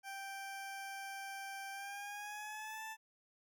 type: tone with pitch glide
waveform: 20% pulse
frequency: 784 to 880 Hz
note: G5 to A5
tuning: 0 to 0 cents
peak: -39 dBFS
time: 0.03-2.97 s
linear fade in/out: 50 ms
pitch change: +200 cents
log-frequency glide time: 1.71-2.83 s
effects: none